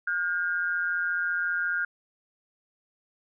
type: tone pair together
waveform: sine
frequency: 1425.4 / 1600 Hz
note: F6 / G6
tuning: +35 / +35 cents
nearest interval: major second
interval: 200 cents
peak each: -27 / -29 dBFS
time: 0.07-1.85 s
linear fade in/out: 5 ms
effects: none